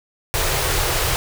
pink band-stop noise, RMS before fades -20 dBFS, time 0.34-1.16 s, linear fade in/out 0 ms, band 150 to 340 Hz, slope 48 dB/octave, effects none

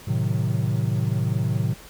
triangle chord, A diminished seventh, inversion none, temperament equal, 110 / 130.81 / 155.56 / 185 Hz, A2 / C3 / Eb3 / Gb3, 0 / 0 / 0 / 0 cents, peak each -22 / -23 / -26 / -28 dBFS, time 0.07-1.74 s, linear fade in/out 10 ms, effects pink hiss -45 dBFS RMS until 1.89 s

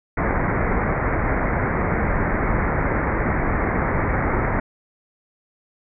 pink low-pass noise, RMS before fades -21 dBFS, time 0.17-4.6 s, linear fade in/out 5 ms, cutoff 2200 Hz, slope 96 dB/octave, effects none

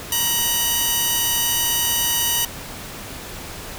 5% pulse tone pair together, 941.6 / 2994 Hz, A#5 / F#7, +17 / +20 cents, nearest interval octave + minor sixth, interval 2003 cents, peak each -11 dBFS, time 0.12-2.45 s, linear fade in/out 2 ms, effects pink hiss -34 dBFS RMS until 3.78 s

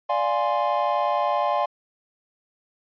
triangle chord, D half-diminished seventh, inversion none, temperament equal, 587.3 / 698.5 / 830.6 / 1046.5 Hz, D5 / F5 / Ab5 / C6, 0 / 0 / 0 / 0 cents, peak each -24 dBFS, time 0.09-1.66 s, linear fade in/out 10 ms, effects resampled to 11025 Hz

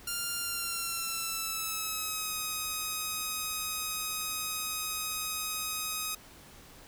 5% pulse tone with pitch glide, 1396.9 to 1259 Hz, F6 to D#6, 0 to +20 cents, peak -21 dBFS, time 0.07-6.15 s, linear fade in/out 5 ms, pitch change -180 cents, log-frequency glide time 0.39-2.36 s, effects pink hiss -53 dBFS RMS until 6.87 s

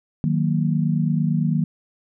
sine chord, D# minor, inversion none, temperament equal with one note detuned, 155.56 / 184.36 / 233.1 Hz, D#3 / F#3 / A#3, 0 / -6 / 0 cents, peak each -20 / -23 / -24 dBFS, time 0.24-1.64 s, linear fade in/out 0 ms, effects none

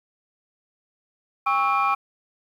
sine tone cluster, 802 / 1109 / 1308 / 2403 Hz, G5 / C#6 / E6 / D7, +39 / 0 / -14 / +39 cents, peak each -24 / -21 / -23 / -28 dBFS, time 1.46-1.95 s, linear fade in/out 10 ms, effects tanh soft clip ceiling -12 dBFS + 9-bit

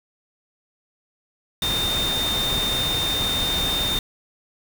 sine tone in noise, 3636 Hz, A#7, 44 cents flat, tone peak -22 dBFS, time 1.62-3.99 s, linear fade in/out 2 ms, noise pink, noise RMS -27 dBFS, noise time 1.62-3.99 s, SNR +2 dB, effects none

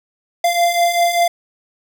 square beating tone pair, 688 / 693.1 Hz, F5 / F5, -26 / -13 cents, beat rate 5.1 Hz, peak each -20 / -15 dBFS, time 0.44-1.28 s, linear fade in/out 5 ms, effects none

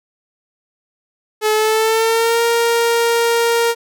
sawtooth tone with pitch glide, 430 to 466.2 Hz, A4 to A#4, -40 to 0 cents, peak -9 dBFS, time 1.41-3.75 s, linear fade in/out 50 ms, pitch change +140 cents, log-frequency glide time 1.53-2.42 s, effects none

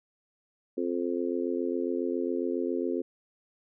harmonic tone, 87.31 Hz, F2, in tune, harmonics 3 / 4 / 5 / 6, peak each -32 / -31 / -33 / -38 dBFS, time 0.77-3.02 s, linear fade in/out 10 ms, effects none

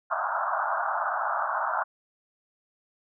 white band-pass noise, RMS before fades -28 dBFS, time 0.1-1.84 s, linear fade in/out 20 ms, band 620 to 1500 Hz, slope 96 dB/octave, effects none

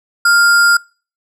sine tone with sample-and-hold, 1400 Hz, F6, 4 cents sharp, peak -7 dBFS, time 0.25-0.77 s, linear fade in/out 5 ms, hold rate 6300 Hz, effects noise-tail reverb RT60 0.4 s tail -26 dB re dry + low-pass 12000 Hz 12 dB/octave

